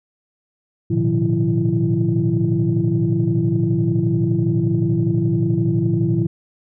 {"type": "tone cluster", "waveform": "sine", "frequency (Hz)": [111.7, 123.4, 151.2, 176.4, 335], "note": ["A2", "B2", "D#3", "F3", "E4"], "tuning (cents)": [27, -1, -49, 18, 28], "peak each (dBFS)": -21, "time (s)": [0.9, 6.27], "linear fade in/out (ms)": 10, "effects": ["tanh soft clip ceiling -7 dBFS"]}